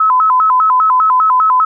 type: tone with vibrato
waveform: sine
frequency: 1143 Hz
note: D6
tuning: 47 cents flat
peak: -7 dBFS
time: 0-1.65 s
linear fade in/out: 5 ms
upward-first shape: square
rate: 5 Hz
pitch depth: 210 cents each way
effects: none